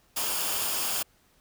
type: noise with comb filter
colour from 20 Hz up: white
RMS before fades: -29 dBFS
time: 0.16-1.03 s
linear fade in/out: 10 ms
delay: 0.5 ms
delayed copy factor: -0.5
effects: pink hiss -64 dBFS RMS until 1.4 s